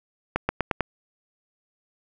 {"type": "accelerating click train", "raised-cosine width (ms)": 0.5, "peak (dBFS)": -7, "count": 5, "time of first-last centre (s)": [0.36, 0.807], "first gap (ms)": 130, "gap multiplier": 0.9, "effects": []}